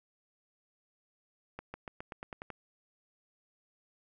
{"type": "accelerating click train", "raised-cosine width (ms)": 0.5, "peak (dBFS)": -26, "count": 9, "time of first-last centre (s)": [1.59, 2.503], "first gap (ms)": 150, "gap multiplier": 0.92, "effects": []}